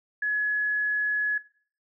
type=tone; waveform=sine; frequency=1693 Hz; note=G#6; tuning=33 cents sharp; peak=-24 dBFS; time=0.22-1.38 s; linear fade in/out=5 ms; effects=noise-tail reverb RT60 0.5 s tail -19 dB re dry